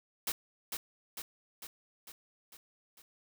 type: noise with echo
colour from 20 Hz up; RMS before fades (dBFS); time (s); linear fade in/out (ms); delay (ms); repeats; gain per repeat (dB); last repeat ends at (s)
white; -34; 0.27-0.32; 2; 450; 6; -4; 3.02
effects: none